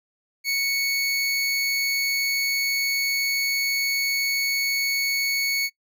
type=tone; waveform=25% pulse; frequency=2217 Hz; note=C#7; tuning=in tune; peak=-18 dBFS; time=0.44-5.7 s; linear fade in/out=50 ms; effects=noise-tail reverb RT60 0.1 s tail -23 dB re dry